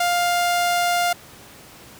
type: tone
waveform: sawtooth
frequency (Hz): 702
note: F5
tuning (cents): +9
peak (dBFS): -14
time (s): 0-1.13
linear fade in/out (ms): 5
effects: pink hiss -44 dBFS RMS until 1.99 s + high-pass 80 Hz 12 dB/octave